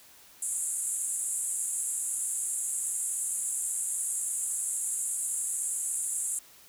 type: band-pass noise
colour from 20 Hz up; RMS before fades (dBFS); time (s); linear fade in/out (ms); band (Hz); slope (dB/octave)
pink; -32; 0.42-6.39; 5; 7200 to 11000; 96
effects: white hiss -55 dBFS RMS until 6.68 s